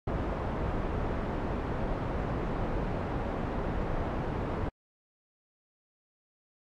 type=low-pass noise; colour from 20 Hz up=pink; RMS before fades=-32 dBFS; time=0.07-4.69 s; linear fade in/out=5 ms; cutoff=1000 Hz; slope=12 dB/octave; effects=AAC 64 kbps